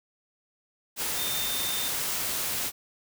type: tone in noise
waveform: sine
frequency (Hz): 3615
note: A7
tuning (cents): +46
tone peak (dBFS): -33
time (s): 1.15-1.91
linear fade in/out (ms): 50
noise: white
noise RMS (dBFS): -30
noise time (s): 0.96-2.72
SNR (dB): -6
effects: none